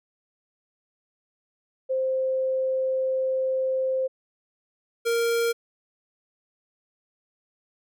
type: tone pair in turn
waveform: sine / square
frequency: 523.3 / 465.5 Hz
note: C5 / A#4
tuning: 0 / -2 cents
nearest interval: major second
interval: 202 cents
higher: first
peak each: -22 dBFS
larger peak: neither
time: 1.89-4.08 / 5.05-5.53 s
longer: first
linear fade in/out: 20 ms
effects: none